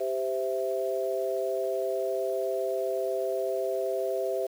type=chord; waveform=sine; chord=C major; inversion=second; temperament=equal with one note detuned; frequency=392 / 519.9 / 659.3 Hz; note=G4 / C5 / E5; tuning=0 / -11 / 0 cents; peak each=-31 dBFS; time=0-4.47 s; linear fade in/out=10 ms; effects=8-bit